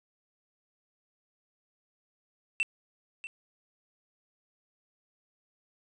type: tone with echo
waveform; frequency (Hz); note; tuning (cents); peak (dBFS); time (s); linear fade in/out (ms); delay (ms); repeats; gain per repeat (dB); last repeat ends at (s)
triangle; 2685; E7; +31; -23; 2.6-2.63; 0; 640; 1; -13; 3.27
effects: resampled to 24000 Hz